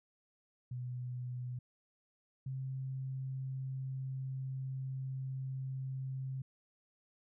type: tone pair in turn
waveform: sine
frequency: 124.5 / 132.32 Hz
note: B2 / C3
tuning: +14 / +20 cents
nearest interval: minor second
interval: 106 cents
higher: second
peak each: -38 / -37 dBFS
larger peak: second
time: 0.71-1.59 / 2.46-6.42 s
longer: second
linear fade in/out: 5 ms
effects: none